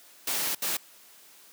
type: noise bursts at uneven times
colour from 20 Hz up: white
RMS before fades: -29 dBFS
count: 2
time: 0.27-0.55 / 0.62-0.77 s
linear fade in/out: 5 ms
effects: white hiss -54 dBFS RMS until 1.52 s + high-pass 200 Hz 12 dB/octave